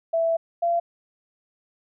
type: tone pair in turn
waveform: sine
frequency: 661 / 684.3 Hz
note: E5 / F5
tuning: +5 / -35 cents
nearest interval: minor second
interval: 60 cents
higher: second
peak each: -19 dBFS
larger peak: neither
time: 0.13-0.37 / 0.62-0.8 s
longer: first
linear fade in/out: 10 ms
effects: none